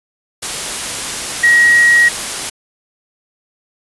sine tone in noise, 1900 Hz, A#6, 33 cents sharp, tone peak -6 dBFS, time 1.43-2.09 s, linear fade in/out 10 ms, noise white, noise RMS -21 dBFS, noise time 0.42-2.5 s, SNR +12 dB, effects resampled to 24000 Hz

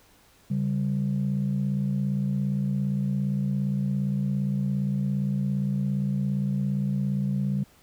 sine tone pair together, 138.59 / 196 Hz, C#3 / G3, 0 / 0 cents, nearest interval tritone, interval 600 cents, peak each -25 dBFS, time 0.5-7.64 s, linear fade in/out 10 ms, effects tanh soft clip ceiling -18 dBFS + pink hiss -58 dBFS RMS until 7.82 s

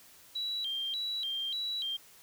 sine tone with vibrato, 3531 Hz, A7, 5 cents sharp, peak -32 dBFS, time 0.35-1.97 s, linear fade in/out 10 ms, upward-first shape square, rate 1.7 Hz, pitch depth 180 cents each way, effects white hiss -57 dBFS RMS until 2.22 s

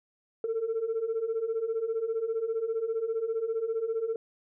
sine beating tone pair, 440 / 455 Hz, A4 / A#4, 0 / -42 cents, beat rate 15 Hz, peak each -32 / -28 dBFS, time 0.44-4.16 s, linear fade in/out 2 ms, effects tanh soft clip ceiling -23 dBFS

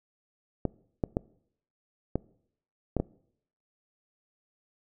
clicks, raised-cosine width 2 ms, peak -13 dBFS, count 6, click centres 0.653 / 1.038 / 1.169 / 2.156 / 2.967 / 3 s, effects noise-tail reverb RT60 0.7 s tail -23 dB re dry

